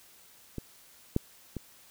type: clicks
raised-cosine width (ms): 3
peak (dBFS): -22 / -12 / -22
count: 3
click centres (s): 0.583 / 1.164 / 1.567
effects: white hiss -57 dBFS RMS until 1.9 s